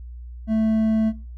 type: tone with hard clipping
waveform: triangle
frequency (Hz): 220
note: A3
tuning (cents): 0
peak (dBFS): -19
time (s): 0.47-1.13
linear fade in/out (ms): 50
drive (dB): 9
effects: noise-tail reverb RT60 0.4 s tail -22 dB re dry + added 60 Hz sine -34 dBFS peak until 1.37 s